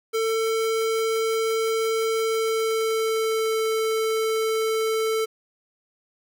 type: tone with pitch glide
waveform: square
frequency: 447.1 to 442.2 Hz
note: A4 to A4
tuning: +28 to +9 cents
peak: -22 dBFS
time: 0.13-5.26 s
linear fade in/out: 20 ms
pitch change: -19 cents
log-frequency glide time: 2.16-3.62 s
effects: 9-bit